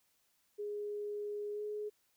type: tone with pitch glide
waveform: sine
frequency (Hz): 414.4 to 420.2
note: G#4 to G#4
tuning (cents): -4 to +20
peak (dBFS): -37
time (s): 0.58-1.9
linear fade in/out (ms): 20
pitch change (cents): +24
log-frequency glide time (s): 1.53-1.62
effects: white hiss -75 dBFS RMS until 2.16 s